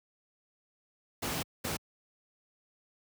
pink noise bursts at uneven times, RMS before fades -34 dBFS, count 2, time 1.22-1.43 / 1.64-1.77 s, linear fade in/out 10 ms, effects high-pass 80 Hz 12 dB/octave

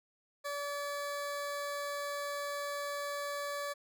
20% pulse tone, 574 Hz, D5, 40 cents flat, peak -31 dBFS, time 0.44-3.74 s, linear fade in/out 20 ms, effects none

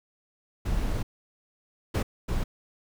brown noise bursts at uneven times, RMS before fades -27 dBFS, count 3, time 0.65-1.03 / 1.94-2.03 / 2.28-2.44 s, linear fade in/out 10 ms, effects none

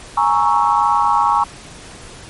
sine chord, A# half-diminished seventh, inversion third, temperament equal, 830.6 / 932.3 / 1108.7 / 1318.5 Hz, G#5 / A#5 / C#6 / E6, 0 / 0 / 0 / 0 cents, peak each -17 / -16 / -16 / -22 dBFS, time 0.17-1.44 s, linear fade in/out 5 ms, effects pink hiss -37 dBFS RMS until 2.29 s + MP3 48 kbps

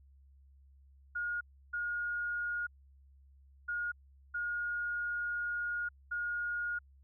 sine tone bursts at uneven times, 1432 Hz, F6, 43 cents sharp, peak -33 dBFS, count 5, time 1.15-1.41 / 1.73-2.67 / 3.68-3.92 / 4.34-5.89 / 6.11-6.79 s, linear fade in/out 10 ms, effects added 68 Hz sine -58 dBFS peak until 7.03 s

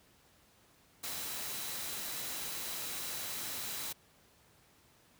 sine tone in noise, 3951 Hz, B7, in tune, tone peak -50 dBFS, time 1.03-3.93 s, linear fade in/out 10 ms, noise white, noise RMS -40 dBFS, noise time 1.03-3.93 s, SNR -13 dB, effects pink hiss -65 dBFS RMS until 5.19 s + high-pass 60 Hz 12 dB/octave

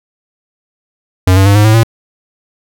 square tone with pitch steps, 92.5 / 96.43 / 100.52 / 104.79 / 109.24 / 113.88 Hz, F#2 / G2 / G2 / G#2 / A2 / A#2, 0 / -28 / +44 / +16 / -12 / -40 cents, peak -5 dBFS, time 1.27-1.834 s, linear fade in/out 5 ms, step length 94 ms, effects none

